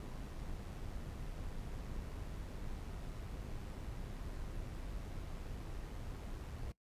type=noise with amplitude modulation; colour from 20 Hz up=brown; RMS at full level=-43 dBFS; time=0-6.72 s; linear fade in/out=2 ms; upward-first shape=sine; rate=103 Hz; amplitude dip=30%; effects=noise-tail reverb RT60 0.1 s tail -20 dB re dry + resampled to 32000 Hz